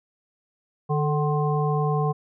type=harmonic tone with a mistuned harmonic; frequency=150.7 Hz; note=D3; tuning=45 cents sharp; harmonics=1 / 3 / 5 / 7; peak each=-22 / -27 / -29 / -30 dBFS; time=0.89-2.13 s; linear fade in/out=20 ms; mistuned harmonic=3; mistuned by=-50 cents; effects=none